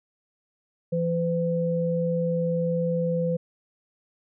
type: tone pair together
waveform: sine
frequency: 168.56 / 507 Hz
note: E3 / B4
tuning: +39 / +45 cents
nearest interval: octave + perfect fifth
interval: 1906 cents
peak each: -25 dBFS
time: 0.92-3.37 s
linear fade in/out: 10 ms
effects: none